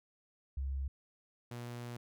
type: tone pair in turn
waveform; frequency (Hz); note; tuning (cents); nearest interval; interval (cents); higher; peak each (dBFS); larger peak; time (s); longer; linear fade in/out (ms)
sine / sawtooth; 67.6 / 120.2; C#2 / B2; -43 / -46; minor seventh; 997; second; -34 / -38; first; 0.57-0.88 / 1.51-1.97; second; 5
effects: none